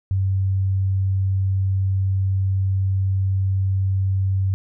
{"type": "tone", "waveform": "sine", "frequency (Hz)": 96, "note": "G2", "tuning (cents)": -36, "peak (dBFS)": -17, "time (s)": [0.11, 4.54], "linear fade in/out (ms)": 0, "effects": []}